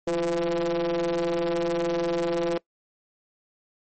square ring-modulated tone, 83.3 Hz, E2, 19 cents sharp, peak -21 dBFS, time 0.07-2.58 s, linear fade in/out 5 ms, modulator 427 Hz, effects noise-tail reverb RT60 0.1 s tail -22 dB re dry + MP3 32 kbps

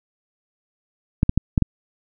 clicks, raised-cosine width 5 ms, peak -3 dBFS, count 5, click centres 1.231 / 1.294 / 1.376 / 1.578 / 1.623 s, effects none

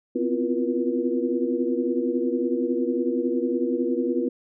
sine tone cluster, 250.1 / 261 / 337.3 / 353.7 / 479.9 Hz, B3 / C4 / E4 / F4 / B4, +22 / -4 / +40 / +22 / -50 cents, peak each -28 dBFS, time 0.15-4.29 s, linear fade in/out 10 ms, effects none

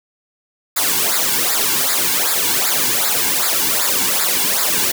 white noise with flanger, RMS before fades -17 dBFS, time 0.76-4.92 s, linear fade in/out 10 ms, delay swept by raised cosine 0.33 to 1.63 ms, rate 2.6 Hz, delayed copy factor -0.85, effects none

